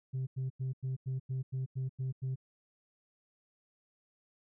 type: tone bursts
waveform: sine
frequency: 130.81 Hz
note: C3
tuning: in tune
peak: -30 dBFS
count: 10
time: 0.13-2.358 s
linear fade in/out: 20 ms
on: 140 ms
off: 92 ms
effects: tanh soft clip ceiling -31 dBFS